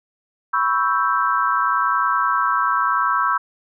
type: chord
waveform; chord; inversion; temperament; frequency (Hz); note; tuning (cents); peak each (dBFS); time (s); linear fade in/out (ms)
sine; C# half-diminished seventh; third; equal; 987.8 / 1108.7 / 1318.5 / 1568; B5 / C#6 / E6 / G6; 0 / 0 / 0 / 0; -23 / -21 / -20 / -24; 0.53-3.38; 10
effects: none